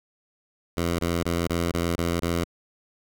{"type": "tone bursts", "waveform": "10% pulse", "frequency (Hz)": 85.3, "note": "F2", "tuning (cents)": -40, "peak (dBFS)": -15, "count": 7, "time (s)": [0.77, 2.442], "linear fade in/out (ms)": 5, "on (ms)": 220, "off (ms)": 22, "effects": []}